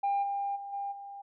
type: tone with level steps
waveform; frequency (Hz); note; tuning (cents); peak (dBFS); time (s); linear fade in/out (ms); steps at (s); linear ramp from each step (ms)
sine; 800; G5; +35; -24 / -29 / -38 / -32 / -41; 0.03-1.22; 10; 0.22 / 0.55 / 0.72 / 0.91; 20
effects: tanh soft clip ceiling -24 dBFS